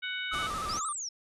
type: harmonic tone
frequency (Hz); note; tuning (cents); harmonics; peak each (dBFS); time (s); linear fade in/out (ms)
744; F#5; +9; 2 / 3 / 4 / 5; -36 / -38 / -39 / -40; 0.02-0.48; 20
type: tone with vibrato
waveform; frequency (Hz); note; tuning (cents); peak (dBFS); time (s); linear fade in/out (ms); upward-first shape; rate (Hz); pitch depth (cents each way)
triangle; 1234; D#6; -15; -31; 0.31-0.93; 10; square; 13; 70
type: low-pass noise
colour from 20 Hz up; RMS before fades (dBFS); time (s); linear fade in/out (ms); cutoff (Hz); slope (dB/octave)
pink; -40; 0.32-0.8; 20; 11000; 48
type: exponential two-way sweep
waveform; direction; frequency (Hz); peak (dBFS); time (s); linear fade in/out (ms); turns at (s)
sine; up then down; 4570 to 9170 to 5310; -34; 0.69-1.09; 5; 0.9
effects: none